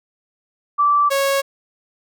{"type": "tone pair in turn", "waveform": ["sine", "sawtooth"], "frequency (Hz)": [1164, 550.9], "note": ["D6", "C#5"], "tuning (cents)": [-16, -11], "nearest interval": "octave + minor second", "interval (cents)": 1295, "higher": "first", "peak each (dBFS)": -12, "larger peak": "neither", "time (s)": [[0.78, 1.1], [1.1, 1.42]], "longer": "neither", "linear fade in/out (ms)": 20, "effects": []}